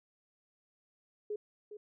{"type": "tone with echo", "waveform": "sine", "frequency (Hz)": 419.2, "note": "G#4", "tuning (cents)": 16, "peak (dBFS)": -34, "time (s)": [1.3, 1.36], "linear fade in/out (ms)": 5, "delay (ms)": 410, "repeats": 1, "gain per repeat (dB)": -10, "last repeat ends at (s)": 1.77, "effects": []}